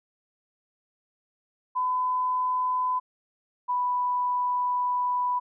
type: tone pair in turn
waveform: sine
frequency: 1008 / 989 Hz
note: B5 / B5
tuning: +35 / +2 cents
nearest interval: unison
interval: 33 cents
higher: first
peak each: -23 dBFS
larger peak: neither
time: 1.75-3 / 3.68-5.4 s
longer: second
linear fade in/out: 20 ms
effects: none